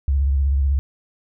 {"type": "tone with vibrato", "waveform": "sine", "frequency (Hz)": 69, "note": "C#2", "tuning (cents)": -7, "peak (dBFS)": -15, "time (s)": [0.08, 0.79], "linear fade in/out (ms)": 0, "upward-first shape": "triangle", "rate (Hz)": 16, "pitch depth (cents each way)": 110, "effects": []}